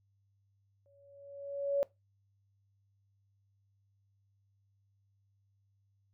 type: tone with exponential growth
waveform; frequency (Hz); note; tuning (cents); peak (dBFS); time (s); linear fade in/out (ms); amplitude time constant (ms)
sine; 562; C#5; +24; -25; 0.86-1.83; 0; 210
effects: noise-tail reverb RT60 0.2 s tail -21 dB re dry + added 99 Hz sine -70 dBFS peak until 6.13 s